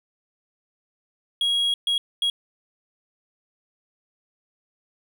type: tone bursts at uneven times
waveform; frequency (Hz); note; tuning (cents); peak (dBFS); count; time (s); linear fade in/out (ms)
triangle; 3300; G#7; -12; -18; 3; 1.41-1.74 / 1.87-1.98 / 2.22-2.3; 2
effects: none